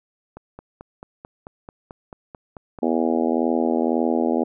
click train, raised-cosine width 1 ms, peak -23 dBFS, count 12, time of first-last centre 0.37-2.788 s, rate 4.55 Hz
harmonic tone, 81.9 Hz, E2, 11 cents flat, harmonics 3 / 4 / 5 / 6 / 7 / 8 / 9 / 10, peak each -22 / -24 / -26 / -28 / -29 / -30 / -31 / -32 dBFS, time 2.82-4.44 s, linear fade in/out 10 ms
effects none

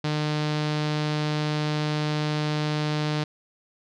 sawtooth tone with low-pass filter, 151.2 Hz, D#3, 49 cents flat, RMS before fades -26 dBFS, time 0.04-3.24 s, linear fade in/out 5 ms, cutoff 4400 Hz, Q 2, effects none

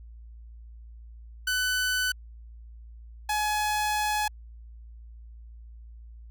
sawtooth tone pair in turn, 1500 / 844.5 Hz, F#6 / G#5, +23 / +29 cents, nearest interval minor seventh, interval 994 cents, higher first, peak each -21 dBFS, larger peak neither, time 1.47-2.12 / 3.29-4.28 s, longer second, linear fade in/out 5 ms, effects added 57 Hz sine -43 dBFS peak until 6.3 s

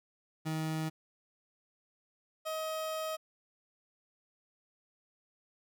30% pulse tone pair in turn, 158 / 632 Hz, D#3 / D#5, +27 / +27 cents, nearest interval 2 octaves, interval 2400 cents, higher second, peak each -30 / -32 dBFS, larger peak first, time 0.45-0.9 / 2.45-3.17 s, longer second, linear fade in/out 20 ms, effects none

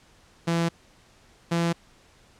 sawtooth tone pair in turn, 168 / 169.07 Hz, E3 / E3, +33 / +44 cents, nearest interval unison, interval 11 cents, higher second, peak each -18 dBFS, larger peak neither, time 0.47-0.69 / 1.51-1.73 s, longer neither, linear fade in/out 10 ms, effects pink hiss -57 dBFS RMS until 2.39 s + low-pass 8000 Hz 12 dB/octave

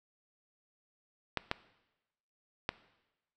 clicks, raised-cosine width 0.3 ms, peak -14 dBFS, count 3, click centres 1.373 / 1.514 / 2.691 s, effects noise-tail reverb RT60 1.0 s tail -18 dB re dry

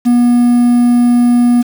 triangle tone with quantisation, 241.9 Hz, B3, 36 cents flat, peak -4 dBFS, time 0.05-1.63 s, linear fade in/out 20 ms, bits 5, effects none

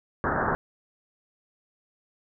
white low-pass noise, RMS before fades -26 dBFS, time 0.24-0.55 s, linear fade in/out 0 ms, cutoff 1700 Hz, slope 96 dB/octave, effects none

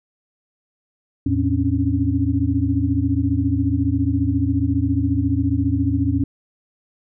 sine tone cluster, 83.1 / 110.8 / 268.2 / 282.7 Hz, E2 / A2 / C4 / C#4, +15 / +13 / +43 / +34 cents, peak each -22 dBFS, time 1.26-6.24 s, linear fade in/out 5 ms, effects none

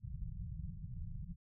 pink low-pass noise, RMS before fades -44 dBFS, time 0-1.36 s, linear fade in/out 50 ms, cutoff 180 Hz, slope 96 dB/octave, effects none

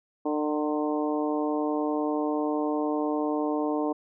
harmonic tone with a mistuned harmonic, 150.4 Hz, D3, 42 cents sharp, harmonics 2 / 3 / 4 / 5 / 6 / 7, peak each -27 / -31 / -33 / -35 / -37 / -38 dBFS, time 0.25-3.93 s, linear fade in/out 10 ms, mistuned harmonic 6, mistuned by +20 cents, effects none

